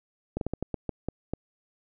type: slowing click train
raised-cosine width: 2 ms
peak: -16 dBFS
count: 9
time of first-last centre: 0.37-1.336 s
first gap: 42 ms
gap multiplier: 1.29
effects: none